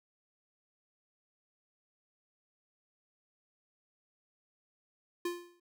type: tone with exponential decay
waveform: square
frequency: 349.2 Hz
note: F4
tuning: in tune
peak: -31 dBFS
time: 5.25-5.6 s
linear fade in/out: 5 ms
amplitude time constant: 76 ms
effects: none